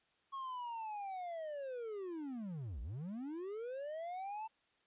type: linear two-way sweep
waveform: triangle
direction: down then up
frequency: 1100 to 51.91 to 897 Hz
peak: -39 dBFS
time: 0.32-4.48 s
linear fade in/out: 20 ms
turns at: 2.81 s
effects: white hiss -75 dBFS RMS until 4.86 s + resampled to 8000 Hz